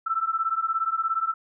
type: beating tone pair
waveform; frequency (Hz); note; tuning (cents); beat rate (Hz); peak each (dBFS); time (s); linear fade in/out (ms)
sine; 1318.5 / 1335.5; E6 / E6; 0 / +22; 17; -26; 0.06-1.34; 10
effects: none